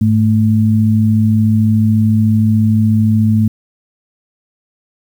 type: tone pair together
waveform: sine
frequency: 105.39 / 219.1 Hz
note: G#2 / A3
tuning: +26 / -7 cents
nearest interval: octave + minor second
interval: 1267 cents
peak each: -11 dBFS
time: 0.01-3.48 s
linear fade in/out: 5 ms
effects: 7-bit